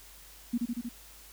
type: tone with echo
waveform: sine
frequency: 238.3 Hz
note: A#3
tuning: 38 cents sharp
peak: -25 dBFS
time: 0.53-0.58 s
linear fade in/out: 10 ms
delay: 78 ms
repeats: 4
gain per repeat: -2 dB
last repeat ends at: 0.892 s
effects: added 50 Hz sine -56 dBFS peak until 1.32 s + white hiss -53 dBFS RMS until 1.32 s